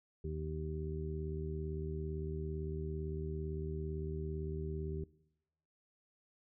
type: harmonic tone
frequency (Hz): 77.78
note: D#2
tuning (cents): 0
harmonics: 1 / 2 / 3 / 4 / 5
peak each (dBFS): -40 / -42 / -52 / -53 / -43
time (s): 0.24-5.04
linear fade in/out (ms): 5
effects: noise-tail reverb RT60 0.9 s tail -21 dB re dry